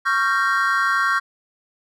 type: chord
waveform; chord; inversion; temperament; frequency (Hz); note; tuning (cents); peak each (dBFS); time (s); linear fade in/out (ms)
triangle; G half-diminished seventh; second; equal with one note detuned; 1108.7 / 1377.7 / 1568 / 1864.7; Db6 / F6 / G6 / Bb6; 0 / -24 / 0 / 0; -20 / -20 / -20 / -24; 0.05-1.2; 20
effects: none